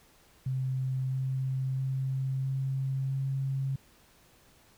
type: tone with pitch steps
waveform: sine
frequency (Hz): 130.8 / 131.86 / 132.93 / 134.01 / 135.1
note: C3 / C3 / C3 / C3 / C#3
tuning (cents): 0 / +14 / +28 / +42 / -44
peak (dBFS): -28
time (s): 0.46-3.76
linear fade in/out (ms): 5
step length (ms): 660
effects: pink hiss -61 dBFS RMS until 4.77 s